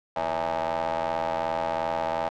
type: ring-modulated tone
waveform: 25% pulse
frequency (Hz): 82.7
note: E2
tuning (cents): +6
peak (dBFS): -19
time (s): 0.16-2.29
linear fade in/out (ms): 5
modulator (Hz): 736
effects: low-pass 4000 Hz 12 dB/octave